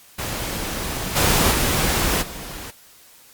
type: noise with level steps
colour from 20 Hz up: pink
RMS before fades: -27 / -17 / -20 / -34 dBFS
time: 0.18-2.71 s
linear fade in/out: 10 ms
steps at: 1.15 / 1.51 / 2.21 s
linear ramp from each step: 20 ms
effects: white hiss -49 dBFS RMS until 3.33 s + Opus 48 kbps